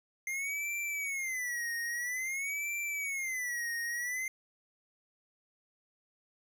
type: tone with vibrato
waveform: square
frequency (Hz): 2093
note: C7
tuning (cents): 0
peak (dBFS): -34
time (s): 0.27-4.28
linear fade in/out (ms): 2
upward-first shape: sine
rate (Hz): 0.5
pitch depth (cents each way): 200
effects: none